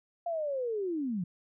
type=linear sweep; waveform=sine; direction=down; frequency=698.5 to 164.81 Hz; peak=-30 dBFS; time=0.26-1.24 s; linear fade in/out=5 ms; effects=none